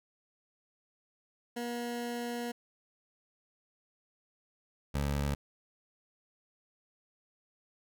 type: tone pair in turn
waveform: 20% pulse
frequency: 239 / 71.06 Hz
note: A#3 / C#2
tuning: +43 / +44 cents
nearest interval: octave + major sixth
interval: 2099 cents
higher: first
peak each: -30 / -25 dBFS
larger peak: second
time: 1.56-2.52 / 4.94-5.35 s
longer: first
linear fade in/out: 10 ms
effects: none